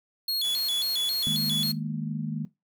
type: tone with vibrato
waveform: 45% pulse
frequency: 3824 Hz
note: A#7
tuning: 43 cents sharp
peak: -25 dBFS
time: 0.28-1.72 s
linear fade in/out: 5 ms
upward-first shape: square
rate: 3.7 Hz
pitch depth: 200 cents each way
type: noise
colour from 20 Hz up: white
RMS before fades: -42 dBFS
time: 0.43-1.73 s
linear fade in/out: 20 ms
type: chord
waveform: sine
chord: D# suspended fourth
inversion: none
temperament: equal with one note detuned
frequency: 155.56 / 207.7 / 231.3 Hz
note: D#3 / G#3 / A#3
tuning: 0 / 0 / -13 cents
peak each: -31 / -34 / -33 dBFS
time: 1.27-2.45 s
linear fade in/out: 0 ms
effects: noise-tail reverb RT60 0.2 s tail -17 dB re dry